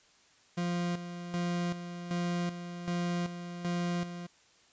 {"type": "tone with tremolo", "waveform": "40% pulse", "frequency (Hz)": 174.61, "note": "F3", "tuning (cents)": 0, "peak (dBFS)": -29, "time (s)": [0.57, 4.27], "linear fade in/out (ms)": 10, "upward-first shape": "square", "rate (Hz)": 1.3, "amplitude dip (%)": 65, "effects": ["white hiss -63 dBFS RMS until 4.72 s", "resampled to 16000 Hz"]}